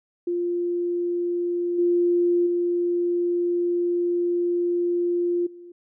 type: tone with level steps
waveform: sine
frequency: 349.2 Hz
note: F4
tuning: in tune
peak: -22 / -17 / -20 / -40 dBFS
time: 0.27-5.72 s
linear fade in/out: 5 ms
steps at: 1.78 / 2.46 / 5.46 s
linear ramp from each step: 10 ms
effects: none